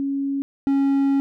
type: tone pair in turn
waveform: sine / triangle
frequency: 276.7 / 275.7 Hz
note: C#4 / C#4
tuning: -3 / -9 cents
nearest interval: unison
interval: 6 cents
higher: first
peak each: -21 / -14 dBFS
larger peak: second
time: 0-0.42 / 0.67-1.2 s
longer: second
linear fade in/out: 0 ms
effects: none